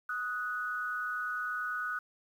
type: tone pair together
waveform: sine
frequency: 1251.2 / 1480 Hz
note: D#6 / F#6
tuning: +9 / 0 cents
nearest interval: minor third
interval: 291 cents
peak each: -37 / -34 dBFS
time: 0.09-1.99 s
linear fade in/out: 5 ms
effects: 10-bit

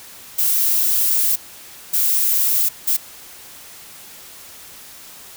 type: noise bursts at uneven times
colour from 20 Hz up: violet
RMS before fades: -17 dBFS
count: 3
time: 0.38-1.36 / 1.93-2.69 / 2.87-2.97 s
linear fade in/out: 10 ms
effects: white hiss -40 dBFS RMS until 5.36 s

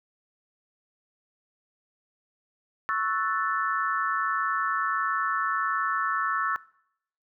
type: chord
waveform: sine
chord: F# minor seventh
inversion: second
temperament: equal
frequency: 1108.7 / 1318.5 / 1480 / 1760 Hz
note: C#6 / E6 / F#6 / A6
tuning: 0 / 0 / 0 / 0 cents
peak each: -29 / -28 / -34 / -31 dBFS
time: 2.89-6.56 s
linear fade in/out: 0 ms
effects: noise-tail reverb RT60 0.7 s tail -21 dB re dry

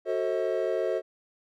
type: chord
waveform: triangle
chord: F# diminished seventh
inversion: none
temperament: just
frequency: 370 / 444 / 532.8 / 639.4 Hz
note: F#4 / A4 / C5 / Eb5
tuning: 0 / +16 / +31 / +47 cents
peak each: -29 dBFS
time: 0.05-1.02 s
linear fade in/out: 50 ms
effects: none

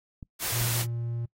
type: clicks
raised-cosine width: 5 ms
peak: -28 dBFS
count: 2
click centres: 0.228 / 0.615 s
type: noise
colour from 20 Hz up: white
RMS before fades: -30 dBFS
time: 0.39-0.86 s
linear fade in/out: 50 ms
type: tone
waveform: triangle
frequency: 117.7 Hz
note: A#2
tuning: 17 cents sharp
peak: -27 dBFS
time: 0.52-1.26 s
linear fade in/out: 10 ms
effects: noise-tail reverb RT60 0.1 s tail -23 dB re dry + AAC 48 kbps

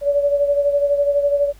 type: beating tone pair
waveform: sine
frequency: 570 / 582 Hz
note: C#5 / D5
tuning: +48 / -16 cents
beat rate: 12 Hz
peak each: -15 / -22 dBFS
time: 0.01-1.53 s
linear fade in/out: 50 ms
effects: added 50 Hz sine -43 dBFS peak until 1.59 s + pink hiss -52 dBFS RMS until 1.59 s

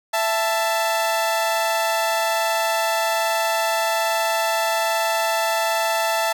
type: tone pair together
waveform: sawtooth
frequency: 665.3 / 880 Hz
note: E5 / A5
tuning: +16 / 0 cents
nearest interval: perfect fourth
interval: 484 cents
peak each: -18 dBFS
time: 0.13-6.33 s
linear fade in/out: 10 ms
effects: none

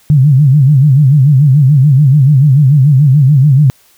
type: tone with vibrato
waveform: sine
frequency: 140 Hz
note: C#3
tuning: 18 cents sharp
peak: -3 dBFS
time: 0.1-3.7 s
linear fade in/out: 0 ms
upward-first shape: sine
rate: 6.9 Hz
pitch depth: 160 cents each way
effects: white hiss -48 dBFS RMS until 3.97 s

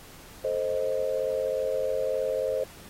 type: chord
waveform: sine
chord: A diminished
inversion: none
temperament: equal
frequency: 440 / 523.3 / 622.3 Hz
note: A4 / C5 / Eb5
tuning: 0 / 0 / 0 cents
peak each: -32 / -27 / -31 dBFS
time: 0.44-2.64 s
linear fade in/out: 5 ms
effects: pink hiss -49 dBFS RMS until 2.89 s + AAC 48 kbps

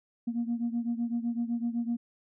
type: beating tone pair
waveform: sine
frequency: 233.1 / 241 Hz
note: A#3 / B3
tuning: 0 / -42 cents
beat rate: 7.9 Hz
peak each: -29 / -32 dBFS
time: 0.27-1.97 s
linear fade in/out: 10 ms
effects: tanh soft clip ceiling -23 dBFS

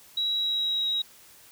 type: tone with pitch glide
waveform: sine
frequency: 3878 to 3827 Hz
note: B7 to A#7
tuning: -32 to +45 cents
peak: -24 dBFS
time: 0.17-1.02 s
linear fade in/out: 5 ms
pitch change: -23 cents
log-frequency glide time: 0.35-0.85 s
effects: white hiss -53 dBFS RMS until 1.51 s

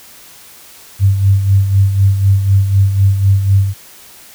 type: tone with tremolo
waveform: sine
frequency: 98 Hz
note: G2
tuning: in tune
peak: -5 dBFS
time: 0.99-3.74 s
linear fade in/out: 50 ms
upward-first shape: sine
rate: 4 Hz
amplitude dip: 60%
effects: white hiss -39 dBFS RMS until 4.34 s

